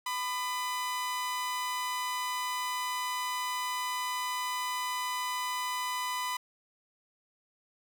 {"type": "tone pair together", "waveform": "sawtooth", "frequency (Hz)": [1000, 1213.4], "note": ["B5", "D#6"], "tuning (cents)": [21, -44], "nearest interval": "minor third", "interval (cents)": 335, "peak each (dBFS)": [-28, -38], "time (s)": [0.06, 6.37], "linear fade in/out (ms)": 5, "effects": []}